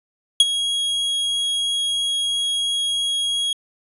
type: tone with ADSR envelope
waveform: 45% pulse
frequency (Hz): 3301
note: G#7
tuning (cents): -11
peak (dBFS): -6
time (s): 0.4-3.53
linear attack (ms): 3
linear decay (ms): 33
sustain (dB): -13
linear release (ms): 3
effects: resampled to 24000 Hz